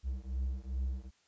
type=beating tone pair; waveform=triangle; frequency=63.7 / 66.2 Hz; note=C2 / C2; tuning=-46 / +21 cents; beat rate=2.5 Hz; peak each=-34 / -35 dBFS; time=0.03-1.11 s; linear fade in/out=50 ms; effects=white hiss -70 dBFS RMS until 1.27 s + resampled to 16000 Hz